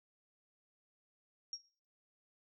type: tone with exponential decay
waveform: sine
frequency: 5588 Hz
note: F8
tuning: in tune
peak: -36 dBFS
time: 1.53-1.65 s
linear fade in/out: 1 ms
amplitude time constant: 24 ms
effects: noise-tail reverb RT60 0.4 s tail -18 dB re dry